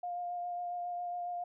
sine tone with vibrato, 706 Hz, F5, 19 cents sharp, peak -35 dBFS, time 0.03-1.44 s, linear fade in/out 5 ms, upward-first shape sine, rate 7.3 Hz, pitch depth 14 cents each way, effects none

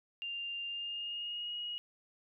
sine tone with pitch glide, 2794 to 2891 Hz, F7 to F#7, 0 to -41 cents, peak -37 dBFS, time 0.22-1.78 s, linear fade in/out 0 ms, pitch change +59 cents, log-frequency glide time 0.66-1.55 s, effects none

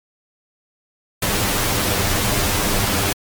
pink noise with comb filter, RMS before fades -19 dBFS, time 1.22-3.13 s, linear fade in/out 5 ms, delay 10 ms, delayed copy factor +0.55, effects MP3 96 kbps

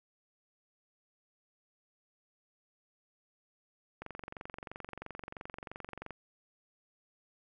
click train, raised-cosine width 0.5 ms, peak -27 dBFS, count 49, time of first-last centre 4.02-6.107 s, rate 23 Hz, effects none

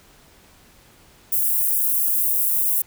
white high-pass noise, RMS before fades -20 dBFS, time 1.32-2.82 s, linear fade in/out 5 ms, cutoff 11000 Hz, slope 24 dB/octave, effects pink hiss -52 dBFS RMS until 2.86 s

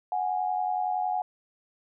sine tone pair together, 737 / 827.8 Hz, F#5 / G#5, -7 / -6 cents, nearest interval major second, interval 201 cents, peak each -27 / -30 dBFS, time 0.12-1.22 s, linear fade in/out 2 ms, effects none

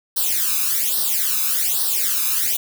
blue noise with flanger, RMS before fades -20 dBFS, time 0.16-2.57 s, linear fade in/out 10 ms, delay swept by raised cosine 0.21 to 0.8 ms, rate 1.2 Hz, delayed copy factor +1, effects none

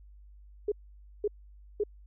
sine tone bursts, 415.7 Hz, G#4, 2 cents sharp, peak -25 dBFS, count 3, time 0.68-1.837 s, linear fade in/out 5 ms, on 39 ms, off 520 ms, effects added 50 Hz sine -50 dBFS peak until 2.06 s

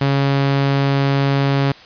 sawtooth tone, 138.59 Hz, C#3, in tune, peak -10 dBFS, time 0.01-1.72 s, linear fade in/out 5 ms, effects white hiss -41 dBFS RMS until 1.85 s + resampled to 11025 Hz

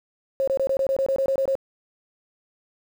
sine tone bursts, 540 Hz, C#5, 45 cents flat, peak -19 dBFS, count 12, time 0.4-1.553 s, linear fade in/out 0 ms, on 75 ms, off 23 ms, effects 8-bit

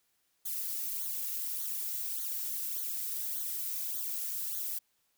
violet noise with flanger, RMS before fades -36 dBFS, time 0.45-4.79 s, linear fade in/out 10 ms, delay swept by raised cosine 0.38 to 2.58 ms, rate 1.7 Hz, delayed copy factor -0.9, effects white hiss -75 dBFS RMS until 5.17 s

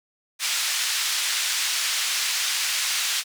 white band-pass noise, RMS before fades -25 dBFS, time 0.39-3.24 s, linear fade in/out 50 ms, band 1700 to 6300 Hz, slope 12 dB/octave, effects none

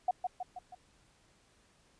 sine tone with echo, 730 Hz, F#5, 24 cents flat, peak -25 dBFS, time 0.08-0.11 s, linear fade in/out 5 ms, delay 160 ms, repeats 4, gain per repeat -5 dB, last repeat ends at 0.75 s, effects pink hiss -67 dBFS RMS until 1.99 s + resampled to 22050 Hz

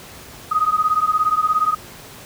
sine beating tone pair, 1243 / 1260 Hz, D#6 / D#6, -2 / +21 cents, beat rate 17 Hz, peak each -18 dBFS, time 0.51-1.75 s, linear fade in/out 10 ms, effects pink hiss -39 dBFS RMS until 2.25 s + high-pass 60 Hz 12 dB/octave

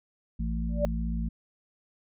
harmonic tone, 56.1 Hz, A1, 34 cents sharp, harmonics 1 / 3 / 4, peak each -29 / -34 / -35 dBFS, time 0.39-1.29 s, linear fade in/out 10 ms
sine tone with exponential growth, 586 Hz, D5, 4 cents flat, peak -19 dBFS, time 0.69-0.85 s, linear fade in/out 0 ms, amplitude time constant 33 ms
effects none

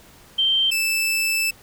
sine / sawtooth tone pair in turn, 3136 / 2637 Hz, G7 / E7, 0 / 0 cents, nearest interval minor third, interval 300 cents, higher first, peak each -16 dBFS, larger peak neither, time 0.38-0.71 / 0.71-1.51 s, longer second, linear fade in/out 10 ms, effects pink hiss -49 dBFS RMS until 1.62 s

